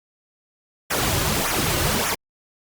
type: noise with flanger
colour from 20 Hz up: pink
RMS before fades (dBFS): -22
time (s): 0.9-2.15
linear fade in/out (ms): 10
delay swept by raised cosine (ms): 0.22 to 4.52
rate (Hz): 1.7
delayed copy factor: -0.7
effects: Opus 48 kbps